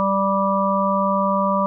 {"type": "harmonic tone", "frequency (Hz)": 195.6, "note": "G3", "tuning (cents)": -4, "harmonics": [1, 3, 5, 6], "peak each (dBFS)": [-22, -22, -22, -22], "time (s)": [0, 1.66], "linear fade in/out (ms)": 0, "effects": []}